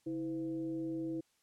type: tone with frequency modulation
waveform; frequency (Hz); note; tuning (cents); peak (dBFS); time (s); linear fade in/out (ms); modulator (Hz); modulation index
sine; 325; E4; -24; -35; 0.06-1.21; 10; 184; 0.51
effects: white hiss -74 dBFS RMS until 1.42 s + low-pass 10000 Hz 12 dB/octave